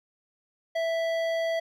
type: tone with hard clipping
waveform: sine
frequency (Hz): 659.3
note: E5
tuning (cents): 0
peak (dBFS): -27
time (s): 0.75-1.6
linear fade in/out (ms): 10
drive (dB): 12
effects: none